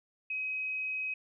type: tone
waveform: sine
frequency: 2534 Hz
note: D#7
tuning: 31 cents sharp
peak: -32 dBFS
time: 0.3-1.14 s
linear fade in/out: 5 ms
effects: none